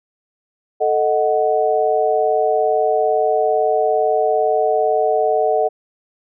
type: chord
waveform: sine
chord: D# diminished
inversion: second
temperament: equal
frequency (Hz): 440 / 622.3 / 740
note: A4 / D#5 / F#5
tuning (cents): 0 / 0 / 0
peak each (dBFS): -18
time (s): 0.8-5.69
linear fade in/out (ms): 20
effects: none